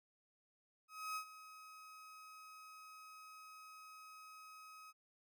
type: tone with ADSR envelope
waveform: 35% pulse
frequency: 1269 Hz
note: D#6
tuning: 34 cents sharp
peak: -38 dBFS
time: 0.88-4.93 s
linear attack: 280 ms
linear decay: 84 ms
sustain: -15 dB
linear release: 36 ms
effects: none